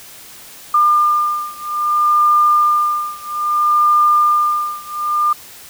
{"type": "beating tone pair", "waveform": "sine", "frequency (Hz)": [1202, 1202.61], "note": ["D6", "D6"], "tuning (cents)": [40, 41], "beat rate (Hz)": 0.61, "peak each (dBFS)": [-14, -15], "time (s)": [0.74, 5.33], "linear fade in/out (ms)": 5, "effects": ["white hiss -38 dBFS RMS until 5.69 s"]}